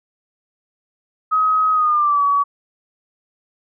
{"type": "tone with pitch glide", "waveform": "sine", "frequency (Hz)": [1267, 1135.3], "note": ["D#6", "C#6"], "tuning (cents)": [31, 41], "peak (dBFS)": -13, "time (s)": [1.31, 2.44], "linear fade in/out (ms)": 20, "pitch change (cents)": -190, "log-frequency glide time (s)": [1.72, 2.24], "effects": []}